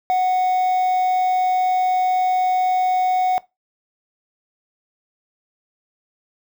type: tone with quantisation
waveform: triangle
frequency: 738 Hz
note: F#5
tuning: 5 cents flat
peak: -13 dBFS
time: 0.1-3.38 s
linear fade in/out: 0 ms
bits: 6
effects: noise-tail reverb RT60 0.2 s tail -20 dB re dry